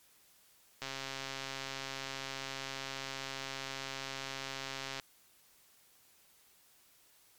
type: click train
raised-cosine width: 0.2 ms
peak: -22 dBFS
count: 565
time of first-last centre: 0.82-4.998 s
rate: 135 Hz
effects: white hiss -65 dBFS RMS until 7.38 s + MP3 96 kbps